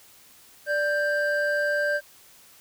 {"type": "tone pair together", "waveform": "triangle", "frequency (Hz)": [587.3, 1577.4], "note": ["D5", "G6"], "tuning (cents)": [0, 10], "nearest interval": "octave + perfect fourth", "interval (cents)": 1710, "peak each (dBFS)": -23, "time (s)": [0.66, 2.01], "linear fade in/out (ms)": 50, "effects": ["white hiss -53 dBFS RMS until 2.6 s"]}